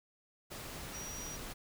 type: tone in noise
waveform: sine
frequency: 5770 Hz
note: F#8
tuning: 44 cents flat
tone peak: -44 dBFS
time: 0.93-1.37 s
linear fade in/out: 20 ms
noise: pink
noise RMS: -45 dBFS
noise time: 0.5-1.54 s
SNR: -2 dB
effects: none